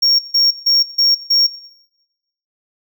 triangle tone bursts, 5540 Hz, F8, 15 cents flat, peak -9 dBFS, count 5, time 0.02-1.47 s, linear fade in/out 10 ms, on 170 ms, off 150 ms, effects noise-tail reverb RT60 1.0 s tail -18 dB re dry

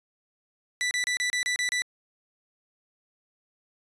sawtooth tone bursts, 1975.5 Hz, B6, in tune, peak -21 dBFS, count 8, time 0.81-1.82 s, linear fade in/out 0 ms, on 100 ms, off 30 ms, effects resampled to 22050 Hz

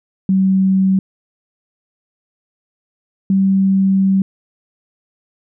sine tone pair in turn, 190.7 / 192.92 Hz, G3 / G3, -47 / -27 cents, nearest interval unison, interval 20 cents, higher second, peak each -10 dBFS, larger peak neither, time 0.29-0.99 / 3.3-4.22 s, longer second, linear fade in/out 2 ms, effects none

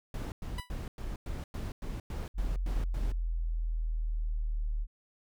brown noise bursts, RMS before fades -37 dBFS, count 11, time 0.14-3.12 s, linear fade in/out 2 ms, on 180 ms, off 100 ms
15% pulse tone with exponential decay, 987.8 Hz, B5, in tune, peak -30 dBFS, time 0.58-0.73 s, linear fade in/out 5 ms, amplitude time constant 31 ms
sine exponential sweep, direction down, 44.08 to 37.51 Hz, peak -29 dBFS, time 2.34-4.87 s, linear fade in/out 50 ms
effects none

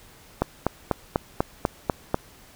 click train, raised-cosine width 1 ms, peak -6 dBFS, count 8, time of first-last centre 0.42-2.144 s, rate 4.06 Hz, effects pink hiss -51 dBFS RMS until 2.55 s

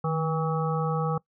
harmonic tone with a mistuned harmonic, 161.5 Hz, E3, 35 cents flat, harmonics 1 / 3 / 5 / 7 / 8, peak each -26 / -31 / -33 / -34 / -35 dBFS, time 0.04-1.18 s, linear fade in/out 5 ms, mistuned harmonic 1, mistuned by -59 cents, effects noise-tail reverb RT60 0.1 s tail -22 dB re dry

